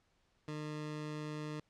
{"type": "tone", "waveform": "20% pulse", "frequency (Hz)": 151.7, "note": "D#3", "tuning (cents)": -44, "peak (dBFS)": -35, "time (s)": [0.48, 1.6], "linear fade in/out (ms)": 2, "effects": ["pink hiss -75 dBFS RMS until 1.69 s", "low-pass 6000 Hz 12 dB/octave"]}